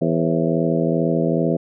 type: harmonic tone with a mistuned harmonic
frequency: 82.41 Hz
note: E2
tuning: in tune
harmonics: 2 / 3 / 4 / 5 / 6 / 7 / 8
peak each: -21 / -23 / -24 / -25 / -26 / -26 / -27 dBFS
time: 0.01-1.57 s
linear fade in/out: 10 ms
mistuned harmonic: 7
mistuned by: -89 cents
effects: none